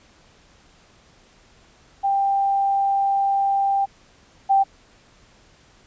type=tone pair in turn; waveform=sine; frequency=790 / 783.2 Hz; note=G5 / G5; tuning=+13 / -2 cents; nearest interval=unison; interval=15 cents; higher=first; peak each=-17 / -13 dBFS; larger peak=second; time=2.03-3.86 / 4.49-4.64 s; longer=first; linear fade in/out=20 ms; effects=pink hiss -54 dBFS RMS until 5.86 s + resampled to 16000 Hz